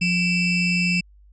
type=ring-modulated tone; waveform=square; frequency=1244 Hz; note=D#6; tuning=1 cent flat; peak=-16 dBFS; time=0.01-1.01 s; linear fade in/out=10 ms; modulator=1420 Hz; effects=added 50 Hz sine -48 dBFS peak until 1.32 s + resampled to 16000 Hz